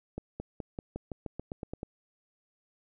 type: accelerating click train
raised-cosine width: 2 ms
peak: -23 dBFS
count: 12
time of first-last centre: 0.18-1.831 s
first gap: 220 ms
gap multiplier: 0.92
effects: none